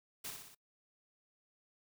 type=noise with echo; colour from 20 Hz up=white; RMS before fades=-43 dBFS; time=0.24-0.31 s; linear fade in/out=10 ms; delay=60 ms; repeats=4; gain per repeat=-4 dB; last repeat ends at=0.55 s; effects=noise-tail reverb RT60 0.1 s tail -23 dB re dry